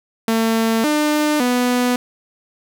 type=tone with pitch steps; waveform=sawtooth; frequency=225 / 300.5 / 247.1 Hz; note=A3 / D4 / B3; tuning=+39 / +40 / +1 cents; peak=-11 dBFS; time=0.28-1.96 s; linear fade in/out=2 ms; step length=560 ms; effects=none